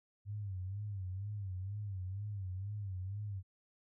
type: tone with vibrato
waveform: sine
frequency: 98.1 Hz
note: G2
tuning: 2 cents sharp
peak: -38 dBFS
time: 0.25-3.43 s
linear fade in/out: 50 ms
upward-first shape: sine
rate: 2.1 Hz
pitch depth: 120 cents each way
effects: none